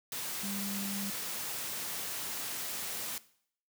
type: tone in noise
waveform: sine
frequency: 199.2 Hz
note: G3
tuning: 28 cents sharp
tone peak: -37 dBFS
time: 0.43-1.1 s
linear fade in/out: 2 ms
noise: white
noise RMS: -38 dBFS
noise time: 0.12-3.18 s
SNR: -2 dB
effects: noise-tail reverb RT60 0.6 s tail -18 dB re dry + high-pass 100 Hz 12 dB/octave